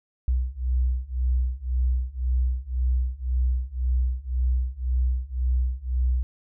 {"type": "beating tone pair", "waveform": "sine", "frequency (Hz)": [61.74, 63.64], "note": ["B1", "C2"], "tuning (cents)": [0, -47], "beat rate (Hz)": 1.9, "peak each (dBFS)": [-25, -24], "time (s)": [0.28, 6.23], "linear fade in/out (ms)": 0, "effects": []}